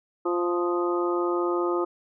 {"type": "harmonic tone with a mistuned harmonic", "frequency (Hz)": 174.61, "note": "F3", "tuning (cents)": 0, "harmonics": [2, 3, 4, 5, 6, 7], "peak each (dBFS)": [-24, -32, -37, -35, -36, -31], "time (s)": [0.25, 1.85], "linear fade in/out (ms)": 10, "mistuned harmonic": 7, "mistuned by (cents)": 28, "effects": []}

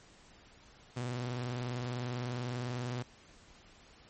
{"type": "tone with vibrato", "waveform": "sawtooth", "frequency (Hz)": 122.9, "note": "B2", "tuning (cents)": -8, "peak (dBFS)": -31, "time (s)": [0.96, 3.03], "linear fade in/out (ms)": 10, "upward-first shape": "sine", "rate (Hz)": 20, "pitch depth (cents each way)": 72, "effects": ["pink hiss -59 dBFS RMS until 4.09 s", "MP3 32 kbps"]}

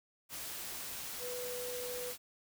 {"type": "tone in noise", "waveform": "sine", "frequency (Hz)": 493.9, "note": "B4", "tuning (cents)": 0, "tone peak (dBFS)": -40, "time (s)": [1.19, 2.14], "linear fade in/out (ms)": 50, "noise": "white", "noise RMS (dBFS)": -43, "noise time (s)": [0.29, 2.18], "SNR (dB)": 0, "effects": []}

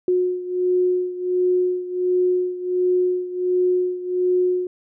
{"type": "beating tone pair", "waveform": "sine", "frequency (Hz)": [362.4, 363.8], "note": ["F#4", "F#4"], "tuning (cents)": [-36, -29], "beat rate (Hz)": 1.4, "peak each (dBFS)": [-19, -23], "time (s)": [0.08, 4.67], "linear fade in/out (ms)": 2, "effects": []}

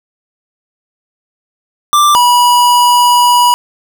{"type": "tone pair in turn", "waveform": "square", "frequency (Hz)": [1180, 973.6], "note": ["D6", "B5"], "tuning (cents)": [8, -25], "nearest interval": "minor third", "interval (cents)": 333, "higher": "first", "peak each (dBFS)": -6, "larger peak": "neither", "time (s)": [[1.93, 2.15], [2.15, 3.54]], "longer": "second", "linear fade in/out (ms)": 0, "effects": []}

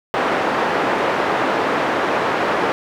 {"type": "band-pass noise", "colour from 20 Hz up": "pink", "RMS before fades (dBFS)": -19, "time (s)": [0.14, 2.72], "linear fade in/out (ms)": 0, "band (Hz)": [380, 1600], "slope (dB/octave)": 12, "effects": []}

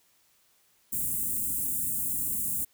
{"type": "band-stop noise", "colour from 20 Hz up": "white", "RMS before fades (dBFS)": -30, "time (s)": [0.92, 2.65], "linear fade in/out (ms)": 10, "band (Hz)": [300, 7800], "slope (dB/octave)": 48, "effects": ["white hiss -66 dBFS RMS until 2.73 s"]}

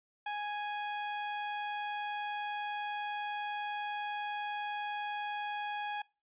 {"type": "tone", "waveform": "sawtooth", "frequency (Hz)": 830, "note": "G#5", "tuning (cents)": -1, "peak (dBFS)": -31, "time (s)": [0.26, 6.02], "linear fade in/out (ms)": 5, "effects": ["noise-tail reverb RT60 0.3 s tail -22 dB re dry", "resampled to 8000 Hz"]}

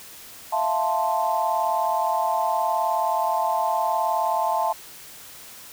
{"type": "chord", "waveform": "sine", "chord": "F major seventh", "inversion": "third", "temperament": "equal", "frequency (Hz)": [659.3, 698.5, 880, 1046.5], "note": ["E5", "F5", "A5", "C6"], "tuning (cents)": [0, 0, 0, 0], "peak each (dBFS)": [-27, -27, -23, -28], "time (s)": [0.52, 4.73], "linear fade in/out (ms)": 10, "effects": ["white hiss -43 dBFS RMS until 5.72 s"]}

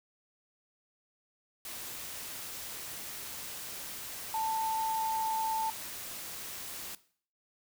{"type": "tone in noise", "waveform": "sine", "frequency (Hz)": 887, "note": "A5", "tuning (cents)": 14, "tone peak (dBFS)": -30, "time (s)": [4.34, 5.7], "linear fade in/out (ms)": 2, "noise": "white", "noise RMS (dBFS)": -42, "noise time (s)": [1.65, 6.95], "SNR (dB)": 9, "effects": ["noise-tail reverb RT60 0.5 s tail -17 dB re dry"]}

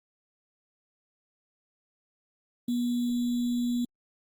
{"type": "tone with sample-and-hold", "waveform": "sine", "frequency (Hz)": 241.6, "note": "B3", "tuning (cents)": -38, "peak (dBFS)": -25, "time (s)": [2.68, 3.85], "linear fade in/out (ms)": 5, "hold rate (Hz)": 3675, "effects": ["Opus 24 kbps"]}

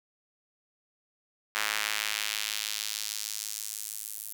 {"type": "tone with high-pass filter sweep", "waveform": "square", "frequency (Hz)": 53.2, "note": "G#1", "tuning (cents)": 42, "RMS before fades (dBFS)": -34, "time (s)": [1.55, 4.33], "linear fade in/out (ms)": 0, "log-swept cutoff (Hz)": [1600, 11000], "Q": 1.1, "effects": []}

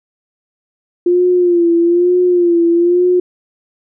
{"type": "tone with vibrato", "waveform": "sine", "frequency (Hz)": 349.2, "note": "F4", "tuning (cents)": 0, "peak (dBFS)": -8, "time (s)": [1.06, 3.2], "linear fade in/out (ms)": 5, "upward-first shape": "sine", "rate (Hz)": 1.1, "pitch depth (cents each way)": 57, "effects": []}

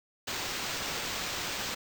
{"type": "noise with sample-and-hold", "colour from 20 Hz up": "white", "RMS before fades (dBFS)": -35, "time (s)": [0.27, 1.75], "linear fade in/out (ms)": 10, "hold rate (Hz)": 11025, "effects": []}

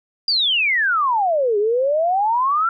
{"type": "exponential two-way sweep", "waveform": "sine", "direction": "down then up", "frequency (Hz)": [4874, 401, 1386], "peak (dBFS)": -15, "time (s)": [0.28, 2.69], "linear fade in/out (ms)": 2, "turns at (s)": 1.58, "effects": []}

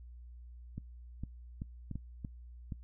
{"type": "clicks", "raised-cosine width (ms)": 5, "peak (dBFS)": -27, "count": 7, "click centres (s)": [0.78, 1.236, 1.619, 1.913, 1.956, 2.248, 2.722], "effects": ["noise-tail reverb RT60 0.1 s tail -21 dB re dry", "added 60 Hz sine -48 dBFS peak until 2.83 s"]}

